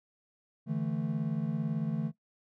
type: chord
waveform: triangle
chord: D suspended second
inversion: none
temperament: equal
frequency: 146.83 / 164.81 / 220 Hz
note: D3 / E3 / A3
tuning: 0 / 0 / 0 cents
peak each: -32 dBFS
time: 0.66-2.12 s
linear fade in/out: 50 ms
effects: noise-tail reverb RT60 0.1 s tail -18 dB re dry